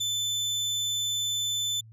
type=tone; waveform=30% pulse; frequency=3520 Hz; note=A7; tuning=in tune; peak=-24 dBFS; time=0-1.81 s; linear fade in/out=10 ms; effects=added 111 Hz sine -47 dBFS peak until 1.92 s + resampled to 32000 Hz